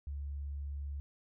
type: tone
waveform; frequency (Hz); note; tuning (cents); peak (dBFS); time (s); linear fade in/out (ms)
sine; 71; C#2; +42; -37; 0.07-1; 0
effects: none